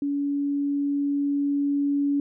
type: tone with level ramp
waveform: sine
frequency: 284 Hz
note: C#4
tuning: 42 cents sharp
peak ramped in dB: -23 to -20 dBFS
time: 0.02-2.2 s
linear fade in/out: 2 ms
effects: none